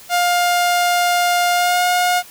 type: tone with pitch glide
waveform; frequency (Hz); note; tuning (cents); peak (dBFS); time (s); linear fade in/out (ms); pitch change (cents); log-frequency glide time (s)
sawtooth; 706 to 716.7; F5 to F5; +19 to +45; -10; 0.09-2.23; 50; +26; 1.53-1.83
effects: white hiss -41 dBFS RMS until 2.3 s